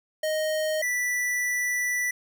square tone pair in turn, 622.3 / 1970.6 Hz, D#5 / B6, 0 / -4 cents, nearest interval octave + minor sixth, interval 1996 cents, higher second, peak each -25 dBFS, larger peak neither, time 0.23-0.82 / 0.82-2.11 s, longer second, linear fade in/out 5 ms, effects none

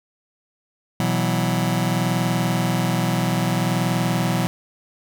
sawtooth chord, B suspended fourth, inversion none, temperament just, 123.47 / 164.63 / 185.21 Hz, B2 / E3 / F#3, 0 / -2 / +2 cents, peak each -19 dBFS, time 1-4.47 s, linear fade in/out 0 ms, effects none

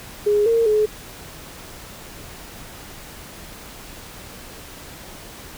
sine tone with pitch steps, 414.9 / 459.4 / 426.1 Hz, G#4 / A#4 / G#4, -2 / -25 / +44 cents, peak -14 dBFS, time 0.26-0.86 s, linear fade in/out 10 ms, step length 200 ms, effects pink hiss -39 dBFS RMS until 5.57 s

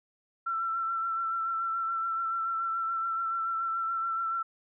sine tone with vibrato, 1345 Hz, E6, 34 cents sharp, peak -28 dBFS, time 0.46-4.43 s, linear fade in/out 10 ms, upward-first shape sine, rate 7 Hz, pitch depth 26 cents each way, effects none

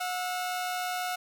sawtooth tone pair together, 725.2 / 1318.5 Hz, F#5 / E6, -35 / 0 cents, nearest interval minor seventh, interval 1035 cents, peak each -27 / -35 dBFS, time 0-1.16 s, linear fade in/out 10 ms, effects none

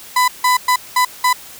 35% pulse tone bursts at uneven times, 1000 Hz, B5, 21 cents sharp, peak -9 dBFS, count 5, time 0.16-0.28 / 0.44-0.57 / 0.68-0.76 / 0.96-1.05 / 1.24-1.33 s, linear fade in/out 5 ms, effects white hiss -37 dBFS RMS until 1.59 s

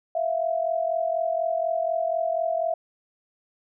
sine tone pair together, 655 / 699.1 Hz, E5 / F5, -11 / +2 cents, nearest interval minor second, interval 113 cents, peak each -24 / -27 dBFS, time 0.15-2.74 s, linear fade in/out 5 ms, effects none

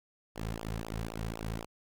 sawtooth tone with flanger, 55.2 Hz, A1, 6 cents sharp, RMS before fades -38 dBFS, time 0.35-1.66 s, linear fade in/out 20 ms, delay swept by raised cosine 0.48 to 3.48 ms, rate 3.9 Hz, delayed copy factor -1, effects none

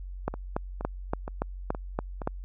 two click trains, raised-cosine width 1 ms, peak -13 / -21 dBFS, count 8 / 5, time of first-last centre 0.28-2.274 / 0.34-2.218 s, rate 3.51 / 2.13 Hz, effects added 46 Hz sine -36 dBFS peak until 2.44 s

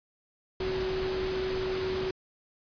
sine tone in noise, 375.8 Hz, F#4, 27 cents sharp, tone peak -29 dBFS, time 0.6-2.11 s, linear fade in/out 5 ms, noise pink, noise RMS -36 dBFS, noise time 0.6-2.11 s, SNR +4 dB, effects resampled to 11025 Hz

